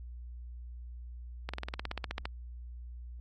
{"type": "slowing click train", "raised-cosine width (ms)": 0.3, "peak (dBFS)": -20, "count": 14, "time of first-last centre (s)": [1.49, 2.255], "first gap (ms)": 46, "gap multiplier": 1.04, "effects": ["added 60 Hz sine -42 dBFS peak until 3.2 s", "AAC 32 kbps"]}